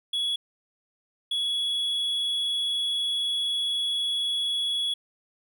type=tone bursts at uneven times; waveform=triangle; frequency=3369 Hz; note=G#7; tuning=24 cents sharp; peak=-23 dBFS; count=2; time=0.13-0.36 / 1.31-4.94 s; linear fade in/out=5 ms; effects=none